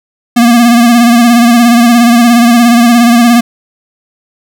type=tone with vibrato; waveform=square; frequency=236.7 Hz; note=A#3; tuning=27 cents sharp; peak=-3 dBFS; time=0.36-3.41 s; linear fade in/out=10 ms; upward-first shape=sine; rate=17 Hz; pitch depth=48 cents each way; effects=none